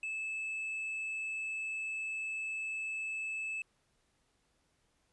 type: tone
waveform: triangle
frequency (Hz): 2614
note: E7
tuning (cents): -15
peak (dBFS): -34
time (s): 0.03-3.62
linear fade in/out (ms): 2
effects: pink hiss -75 dBFS RMS until 5.12 s + resampled to 24000 Hz